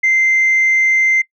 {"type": "tone", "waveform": "sine", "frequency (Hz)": 2082, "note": "C7", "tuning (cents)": -9, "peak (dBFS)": -9, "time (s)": [0.03, 1.22], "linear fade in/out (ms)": 10, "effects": ["noise-tail reverb RT60 0.1 s tail -22 dB re dry", "tanh soft clip ceiling -7 dBFS"]}